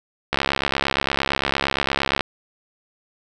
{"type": "click train", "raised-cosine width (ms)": 0.3, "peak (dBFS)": -3, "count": 130, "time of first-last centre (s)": [0.33, 2.208], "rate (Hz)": 68.7, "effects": []}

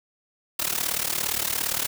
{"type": "noise with amplitude modulation", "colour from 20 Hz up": "white", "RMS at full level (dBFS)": -23, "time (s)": [0.59, 1.87], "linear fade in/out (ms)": 5, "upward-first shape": "sine", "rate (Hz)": 37.4, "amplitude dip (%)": 85, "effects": []}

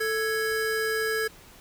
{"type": "tone pair together", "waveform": "square", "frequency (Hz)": [441.1, 1665.4], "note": ["A4", "G#6"], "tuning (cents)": [4, 4], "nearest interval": "octave + major seventh", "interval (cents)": 2300, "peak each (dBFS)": [-28, -29], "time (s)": [0, 1.28], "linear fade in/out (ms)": 10, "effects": ["pink hiss -51 dBFS RMS until 1.6 s"]}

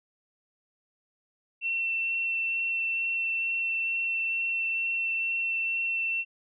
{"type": "tone with vibrato", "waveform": "sine", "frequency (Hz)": 2700, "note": "E7", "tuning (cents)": 41, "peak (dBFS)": -26, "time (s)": [1.61, 6.25], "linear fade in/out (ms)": 50, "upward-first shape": "sine", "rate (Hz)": 2.2, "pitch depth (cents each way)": 8, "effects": []}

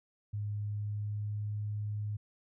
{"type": "tone with pitch glide", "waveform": "sine", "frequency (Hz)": [103.83, 104.73], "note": ["G#2", "G#2"], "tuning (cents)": [0, 15], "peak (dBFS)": -33, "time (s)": [0.33, 2.17], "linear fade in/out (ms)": 10, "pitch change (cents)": 15, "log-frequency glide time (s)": [0.58, 1.54], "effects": []}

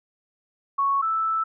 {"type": "tone pair in turn", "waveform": "sine", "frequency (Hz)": [1108, 1317.6], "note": ["C#6", "E6"], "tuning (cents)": [-1, -1], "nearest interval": "minor third", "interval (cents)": 300, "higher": "second", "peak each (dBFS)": [-19, -21], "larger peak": "first", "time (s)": [[0.78, 1.02], [1.02, 1.44]], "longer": "second", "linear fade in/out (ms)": 10, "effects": []}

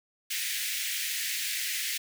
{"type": "high-pass noise", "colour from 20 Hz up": "pink", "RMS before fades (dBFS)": -32, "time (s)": [0.3, 1.98], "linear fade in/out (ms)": 10, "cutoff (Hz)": 1800, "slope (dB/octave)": 48, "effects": []}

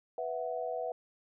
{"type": "chord", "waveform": "sine", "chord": "B suspended fourth", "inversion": "none", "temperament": "equal", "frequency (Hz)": [493.9, 659.3, 740], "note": ["B4", "E5", "F#5"], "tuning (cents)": [0, 0, 0], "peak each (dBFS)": [-37, -37, -39], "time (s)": [0.18, 0.92], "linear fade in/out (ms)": 2, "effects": []}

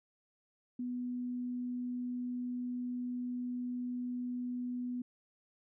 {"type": "tone", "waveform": "sine", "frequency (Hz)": 246.9, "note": "B3", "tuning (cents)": 0, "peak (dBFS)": -35, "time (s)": [0.79, 5.02], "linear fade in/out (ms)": 5, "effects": []}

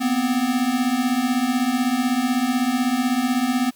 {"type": "beating tone pair", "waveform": "square", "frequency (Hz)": [240.3, 256.3], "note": ["B3", "C4"], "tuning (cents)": [-47, -36], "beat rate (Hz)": 16, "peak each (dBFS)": [-24, -21], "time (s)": [0, 3.71], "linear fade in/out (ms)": 20, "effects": ["white hiss -54 dBFS RMS until 3.75 s"]}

